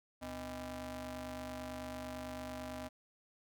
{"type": "ring-modulated tone", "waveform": "sawtooth", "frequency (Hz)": 185, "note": "F#3", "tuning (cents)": 0, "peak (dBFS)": -35, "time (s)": [0.21, 2.89], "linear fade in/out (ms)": 20, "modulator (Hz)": 438, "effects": []}